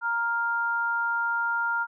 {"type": "tone pair together", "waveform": "sine", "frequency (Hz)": [934, 1400.1], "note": ["A#5", "F6"], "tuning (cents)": [3, 4], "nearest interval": "perfect fifth", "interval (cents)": 701, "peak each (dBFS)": [-29, -25], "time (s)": [0.01, 1.87], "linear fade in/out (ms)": 50, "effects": []}